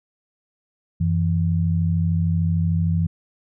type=tone pair together; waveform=sine; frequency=91.81 / 165.1 Hz; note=F#2 / E3; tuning=-13 / +3 cents; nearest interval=minor seventh; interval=1016 cents; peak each=-20 dBFS; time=1-3.07 s; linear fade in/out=10 ms; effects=none